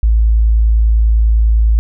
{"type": "tone", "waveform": "sine", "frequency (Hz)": 55, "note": "A1", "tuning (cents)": 0, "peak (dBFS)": -7, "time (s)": [0.03, 1.79], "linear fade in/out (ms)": 0, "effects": []}